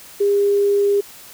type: tone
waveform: sine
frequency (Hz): 404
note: G#4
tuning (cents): -48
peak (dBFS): -13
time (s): 0.2-1.01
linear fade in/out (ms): 10
effects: white hiss -41 dBFS RMS until 1.33 s